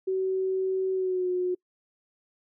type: tone with pitch glide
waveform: sine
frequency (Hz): 378.2 to 362.4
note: F#4 to F#4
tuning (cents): +38 to -36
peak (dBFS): -24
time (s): 0.07-1.55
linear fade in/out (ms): 10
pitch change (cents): -74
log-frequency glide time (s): 0.93-1.29
effects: noise-tail reverb RT60 0.1 s tail -26 dB re dry